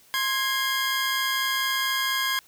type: tone pair together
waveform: 20% pulse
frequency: 1055 / 1644.6 Hz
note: C6 / G#6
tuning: +14 / -17 cents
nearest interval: minor sixth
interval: 769 cents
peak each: -22 / -21 dBFS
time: 0.14-2.39 s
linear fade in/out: 0 ms
effects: white hiss -56 dBFS RMS until 2.47 s